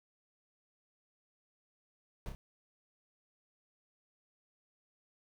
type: noise with echo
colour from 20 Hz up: brown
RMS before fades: -39 dBFS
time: 2.26-2.29 s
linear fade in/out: 0 ms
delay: 30 ms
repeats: 2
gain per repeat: -5 dB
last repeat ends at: 2.35 s
effects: none